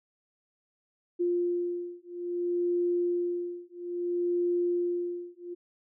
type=beating tone pair; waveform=sine; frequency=350.3 / 350.9 Hz; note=F4 / F4; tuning=+5 / +8 cents; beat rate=0.6 Hz; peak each=-30 / -30 dBFS; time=1.19-5.55 s; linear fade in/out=20 ms; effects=none